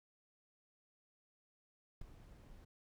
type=noise with ADSR envelope; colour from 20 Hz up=brown; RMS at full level=-45 dBFS; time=2.01-2.65 s; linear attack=5 ms; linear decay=9 ms; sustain=-12 dB; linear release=8 ms; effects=none